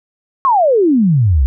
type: exponential sweep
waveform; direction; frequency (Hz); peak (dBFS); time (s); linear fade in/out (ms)
sine; down; 1120 to 59.4; -8; 0.45-1.46; 0
effects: none